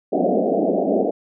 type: band-pass noise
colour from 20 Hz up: white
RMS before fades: -19 dBFS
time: 0.12-1.11 s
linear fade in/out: 10 ms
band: 180 to 720 Hz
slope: 96 dB/octave
effects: none